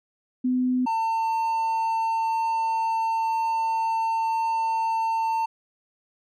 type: tone pair in turn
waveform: sine / triangle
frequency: 252.7 / 900.5 Hz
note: B3 / A5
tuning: +40 / +40 cents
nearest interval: octave + minor seventh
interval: 2200 cents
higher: second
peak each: -20 dBFS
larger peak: neither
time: 0.44-0.86 / 0.86-5.46 s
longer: second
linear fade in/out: 10 ms
effects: none